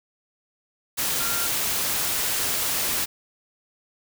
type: tone in noise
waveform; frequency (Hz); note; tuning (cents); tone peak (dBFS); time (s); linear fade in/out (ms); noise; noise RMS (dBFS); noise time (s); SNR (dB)
sine; 1390; F6; -9; -32; 1.19-1.48; 20; white; -25; 0.97-3.06; -10
effects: none